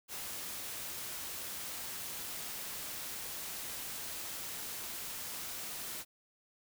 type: noise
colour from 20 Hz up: white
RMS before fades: -42 dBFS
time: 0.08-6.05 s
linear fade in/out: 50 ms
effects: none